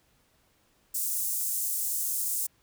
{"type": "high-pass noise", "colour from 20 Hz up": "pink", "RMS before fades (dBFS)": -30, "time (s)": [0.94, 2.47], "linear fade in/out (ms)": 10, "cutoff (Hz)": 7800, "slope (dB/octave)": 24, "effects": ["pink hiss -67 dBFS RMS until 2.62 s"]}